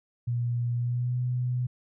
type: tone with pitch glide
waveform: sine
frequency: 120 to 124.45 Hz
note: B2 to B2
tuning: -49 to +14 cents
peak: -25 dBFS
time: 0.27-1.67 s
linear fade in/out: 10 ms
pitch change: +63 cents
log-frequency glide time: 0.75-1.18 s
effects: none